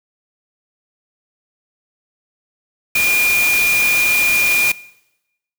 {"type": "tone in noise", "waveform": "sine", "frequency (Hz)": 2419, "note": "D#7", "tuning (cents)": -49, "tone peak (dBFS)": -13, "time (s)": [2.95, 4.72], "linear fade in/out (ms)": 5, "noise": "white", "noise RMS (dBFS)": -21, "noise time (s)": [2.95, 4.72], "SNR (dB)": 5, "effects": ["noise-tail reverb RT60 0.9 s tail -20 dB re dry"]}